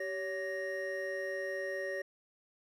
triangle tone cluster, 387.6 / 563 / 1864 Hz, G4 / C#5 / A#6, -20 / +27 / -1 cents, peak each -39 / -36 / -38 dBFS, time 0-2.02 s, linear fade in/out 5 ms, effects none

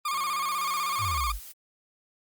40% pulse tone with vibrato, 1145 Hz, D6, 44 cents flat, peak -26 dBFS, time 0.05-1.32 s, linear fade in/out 5 ms, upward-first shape square, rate 16 Hz, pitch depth 82 cents each way
click train, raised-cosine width 0.3 ms, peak -32 dBFS, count 191, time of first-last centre 0.13-1.18 s, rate 181 Hz
blue noise, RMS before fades -44 dBFS, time 0.49-1.53 s, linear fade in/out 20 ms
sine exponential sweep, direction down, 113.3 to 44.14 Hz, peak -30 dBFS, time 0.98-1.4 s, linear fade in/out 50 ms
effects Opus 32 kbps

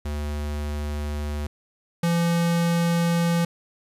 square tone pair in turn, 73.9 / 169.97 Hz, D2 / F3, +11 / -47 cents, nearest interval octave + major second, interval 1442 cents, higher second, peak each -27 / -20 dBFS, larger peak second, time 0.05-1.47 / 2.03-3.45 s, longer neither, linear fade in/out 5 ms, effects resampled to 32000 Hz + 9-bit

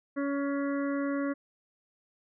harmonic tone, 280.7 Hz, C#4, 22 cents sharp, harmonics 1 / 2 / 4 / 5 / 6 / 7, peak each -29 / -35 / -41 / -43 / -45 / -46 dBFS, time 0.16-1.34 s, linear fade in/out 20 ms, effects none

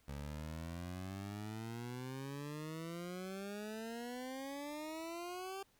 20% pulse exponential sweep, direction up, 69.3 to 394.1 Hz, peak -38 dBFS, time 0.08-5.63 s, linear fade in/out 5 ms, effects pink hiss -72 dBFS RMS until 5.79 s

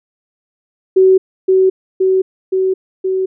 sine tone with echo, 377.5 Hz, F#4, 35 cents sharp, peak -5 dBFS, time 0.96-1.18 s, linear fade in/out 10 ms, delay 520 ms, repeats 4, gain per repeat -2 dB, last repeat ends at 3.26 s, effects none

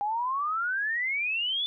sine exponential sweep, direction up, 804 to 3520 Hz, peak -26 dBFS, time 0.01-1.66 s, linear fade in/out 0 ms, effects none

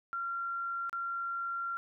sine tone with dropouts, 1376 Hz, F6, 26 cents flat, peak -33 dBFS, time 0.13-1.77 s, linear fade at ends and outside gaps 0 ms, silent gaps 0.895-0.929 s, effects none

